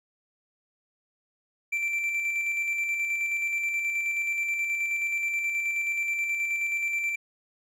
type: tone with tremolo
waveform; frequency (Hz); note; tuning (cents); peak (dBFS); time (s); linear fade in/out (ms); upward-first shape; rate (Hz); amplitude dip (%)
triangle; 2345; D7; -3; -23; 1.72-7.16; 10; square; 9.4; 30
effects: none